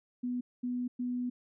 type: tone bursts at uneven times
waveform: sine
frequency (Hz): 246.9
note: B3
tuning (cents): 0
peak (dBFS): -31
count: 3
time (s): 0.23-0.41 / 0.63-0.88 / 0.99-1.3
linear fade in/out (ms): 10
effects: none